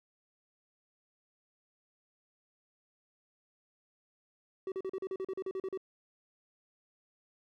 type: tone bursts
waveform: triangle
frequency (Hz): 380.8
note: F#4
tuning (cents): +50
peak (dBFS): -32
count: 13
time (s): 4.67-5.775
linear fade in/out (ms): 2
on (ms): 49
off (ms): 39
effects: none